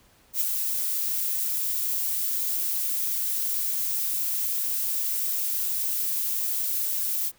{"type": "noise with ADSR envelope", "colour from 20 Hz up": "violet", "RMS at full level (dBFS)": -23, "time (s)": [0.33, 7.32], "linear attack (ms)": 78, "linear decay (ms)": 13, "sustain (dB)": -4, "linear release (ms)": 50, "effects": ["pink hiss -59 dBFS RMS until 7.38 s"]}